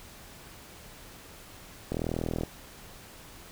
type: click train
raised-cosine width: 2 ms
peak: -17 dBFS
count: 22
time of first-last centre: 1.92-2.435 s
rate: 40.8 Hz
effects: pink hiss -49 dBFS RMS until 3.51 s